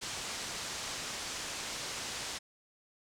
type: low-pass noise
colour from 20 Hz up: white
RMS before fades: -40 dBFS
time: 0.01-2.39 s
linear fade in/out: 20 ms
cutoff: 7500 Hz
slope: 24 dB/octave
effects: none